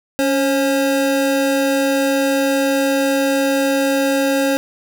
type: tone pair together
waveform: square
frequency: 278.3 / 538.3 Hz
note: C#4 / C5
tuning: +7 / +49 cents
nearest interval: major seventh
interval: 1142 cents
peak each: -18 dBFS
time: 0.19-4.57 s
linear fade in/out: 0 ms
effects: none